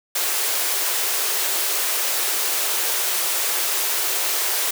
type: high-pass noise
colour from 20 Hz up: white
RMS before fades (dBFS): -22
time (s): 0.15-4.71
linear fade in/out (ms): 5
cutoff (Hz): 330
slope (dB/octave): 96
effects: none